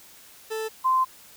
40% pulse / sine tone pair in turn, 440 / 1038.1 Hz, A4 / C6, 0 / -14 cents, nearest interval octave + minor third, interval 1486 cents, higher second, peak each -27 / -18 dBFS, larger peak second, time 0.5-0.69 / 0.84-1.05 s, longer second, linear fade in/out 20 ms, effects white hiss -50 dBFS RMS until 1.36 s

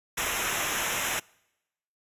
pink noise with comb filter, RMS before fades -29 dBFS, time 0.17-1.2 s, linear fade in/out 10 ms, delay 0.22 ms, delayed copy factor -0.85, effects noise-tail reverb RT60 0.9 s tail -26 dB re dry + resampled to 32000 Hz

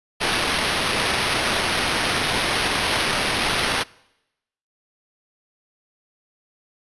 white noise with sample-and-hold, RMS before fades -22 dBFS, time 0.2-3.84 s, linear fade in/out 20 ms, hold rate 7350 Hz, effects noise-tail reverb RT60 0.9 s tail -24 dB re dry + resampled to 24000 Hz

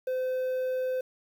triangle tone with quantisation, 513 Hz, C5, 34 cents flat, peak -25 dBFS, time 0.07-1.01 s, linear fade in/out 5 ms, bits 9, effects none

